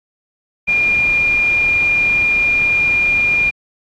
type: tone in noise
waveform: sine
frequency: 2409 Hz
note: D7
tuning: 43 cents sharp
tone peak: -11 dBFS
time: 0.67-3.51 s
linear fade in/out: 20 ms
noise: pink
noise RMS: -29 dBFS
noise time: 0.67-3.51 s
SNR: +15 dB
effects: low-pass 4000 Hz 12 dB/octave + AAC 64 kbps